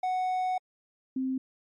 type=tone pair in turn; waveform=triangle / sine; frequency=740 / 261.6 Hz; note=F#5 / C4; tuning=0 / 0 cents; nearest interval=octave + tritone; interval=1800 cents; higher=first; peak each=-24 / -27 dBFS; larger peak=first; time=0.03-0.58 / 1.16-1.38 s; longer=first; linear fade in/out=5 ms; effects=MP3 48 kbps